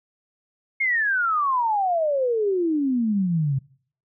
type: exponential sweep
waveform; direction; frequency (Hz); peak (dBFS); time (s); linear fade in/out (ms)
sine; down; 2179 to 130.81; -19; 0.8-3.59; 10
effects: noise-tail reverb RT60 0.5 s tail -21 dB re dry